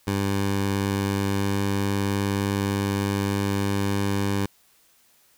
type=tone with pitch glide; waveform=15% pulse; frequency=99 to 99.63 Hz; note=G2 to G2; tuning=+18 to +29 cents; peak=-16 dBFS; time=0.07-4.46 s; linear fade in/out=5 ms; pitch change=+11 cents; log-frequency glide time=1.37-1.64 s; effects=white hiss -60 dBFS RMS until 5.37 s